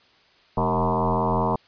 sine tone with frequency modulation, 554.4 Hz, C#5, in tune, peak -19 dBFS, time 0.57-1.56 s, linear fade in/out 5 ms, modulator 85 Hz, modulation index 5.9, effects white hiss -57 dBFS RMS until 1.67 s + resampled to 11025 Hz

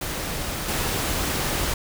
pink noise with level steps, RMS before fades -29 / -25 dBFS, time 0.01-1.74 s, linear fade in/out 5 ms, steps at 0.68 s, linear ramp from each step 5 ms, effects none

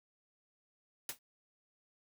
white noise with exponential decay, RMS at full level -35 dBFS, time 1.09-1.19 s, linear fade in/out 2 ms, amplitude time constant 20 ms, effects none

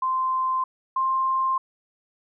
sine tone pair in turn, 1040 / 1053.9 Hz, C6 / C6, -11 / +12 cents, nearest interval unison, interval 23 cents, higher second, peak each -21 / -20 dBFS, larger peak second, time 0.02-0.64 / 0.96-1.58 s, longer neither, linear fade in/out 5 ms, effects none

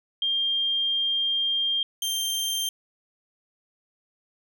sine / sawtooth tone pair in turn, 3200 / 3161 Hz, G7 / G7, +35 / +14 cents, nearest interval unison, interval 21 cents, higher first, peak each -22 dBFS, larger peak neither, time 0.22-1.83 / 2.02-2.69 s, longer first, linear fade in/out 2 ms, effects none

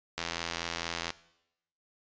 click train, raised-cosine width 0.2 ms, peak -15 dBFS, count 79, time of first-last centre 0.18-1.104 s, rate 84.4 Hz, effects noise-tail reverb RT60 0.8 s tail -18 dB re dry + resampled to 16000 Hz

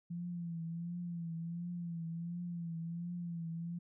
sine tone with vibrato, 170 Hz, F3, 46 cents flat, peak -38 dBFS, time 0.1-3.79 s, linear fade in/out 10 ms, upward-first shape triangle, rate 1.4 Hz, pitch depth 64 cents each way, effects none

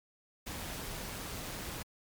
pink noise with amplitude modulation, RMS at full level -40 dBFS, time 0.46-1.83 s, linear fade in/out 10 ms, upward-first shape sine, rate 172 Hz, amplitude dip 25%, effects MP3 96 kbps

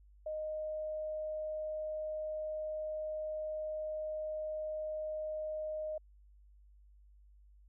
sine tone, 619 Hz, D#5, 9 cents flat, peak -36 dBFS, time 0.26-5.98 s, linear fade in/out 5 ms, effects added 50 Hz sine -58 dBFS peak until 7.68 s

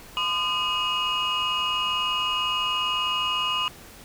sine tone cluster, 1022 / 1220 / 2540 / 2880 Hz, C6 / D#6 / D#7 / F#7, -41 / -34 / +35 / -47 cents, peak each -28 / -28 / -31 / -24 dBFS, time 0.17-3.68 s, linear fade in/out 0 ms, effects tanh soft clip ceiling -18 dBFS + pink hiss -46 dBFS RMS until 4.04 s

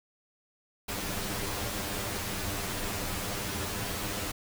pink noise with comb filter, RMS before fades -34 dBFS, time 0.88-4.32 s, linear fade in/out 10 ms, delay 10 ms, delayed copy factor +0.7, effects none

